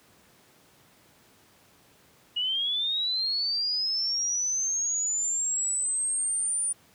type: linear sweep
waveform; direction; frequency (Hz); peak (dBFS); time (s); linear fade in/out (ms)
sine; up; 2886 to 9397; -25; 2.36-6.73; 10
effects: pink hiss -59 dBFS RMS until 6.94 s + high-pass 100 Hz 12 dB/octave